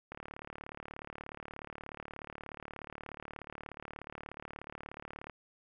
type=click train; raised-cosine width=0.5 ms; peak=-28 dBFS; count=191; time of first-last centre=0.12-5.297 s; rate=36.7 Hz; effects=none